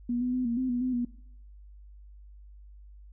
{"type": "tone with pitch steps", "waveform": "sine", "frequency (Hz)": [241.1, 248.9, 253.5, 234.3, 258.2, 243.8, 254.9, 241.6], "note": ["B3", "B3", "B3", "A#3", "C4", "B3", "C4", "B3"], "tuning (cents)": [-41, 14, 45, 9, -23, -22, -45, -38], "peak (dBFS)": -26, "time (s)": [0.09, 1.05], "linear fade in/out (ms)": 5, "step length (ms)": 120, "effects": ["noise-tail reverb RT60 0.7 s tail -20 dB re dry", "added 50 Hz sine -47 dBFS peak until 3.12 s"]}